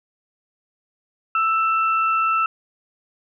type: tone pair together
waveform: sine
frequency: 1322 / 2678 Hz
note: E6 / E7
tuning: +5 / +27 cents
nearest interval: octave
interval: 1222 cents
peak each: -17 / -26 dBFS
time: 1.35-2.46 s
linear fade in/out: 2 ms
effects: none